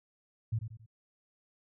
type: tone with echo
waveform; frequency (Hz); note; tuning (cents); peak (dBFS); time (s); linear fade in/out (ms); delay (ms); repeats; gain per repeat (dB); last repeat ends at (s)
sine; 111.3; A2; +20; -28; 0.52-0.59; 10; 91; 3; -8; 0.863
effects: none